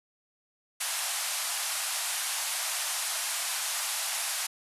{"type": "band-pass noise", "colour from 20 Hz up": "white", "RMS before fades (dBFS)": -32, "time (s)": [0.8, 4.47], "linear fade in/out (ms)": 10, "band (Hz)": [640, 12000], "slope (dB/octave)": 48, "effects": ["resampled to 32000 Hz"]}